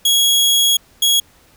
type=tone pair in turn; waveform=sawtooth; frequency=3322 / 3322 Hz; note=G#7 / G#7; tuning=0 / 0 cents; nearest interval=unison; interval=0 cents; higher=neither; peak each=-8 dBFS; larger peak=neither; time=0.05-0.77 / 1.02-1.2 s; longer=first; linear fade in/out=5 ms; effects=pink hiss -51 dBFS RMS until 1.56 s